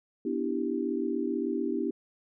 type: chord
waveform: sine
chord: E minor seventh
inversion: second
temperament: equal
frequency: 246.9 / 293.7 / 329.6 / 392 Hz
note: B3 / D4 / E4 / G4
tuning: 0 / 0 / 0 / 0 cents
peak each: -33 dBFS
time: 0.25-1.91 s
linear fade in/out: 5 ms
effects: none